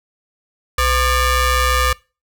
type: ring-modulated tone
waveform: sawtooth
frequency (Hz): 571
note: D5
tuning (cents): -49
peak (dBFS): -7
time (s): 0.78-1.93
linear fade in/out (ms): 5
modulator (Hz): 634
effects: noise-tail reverb RT60 0.3 s tail -23 dB re dry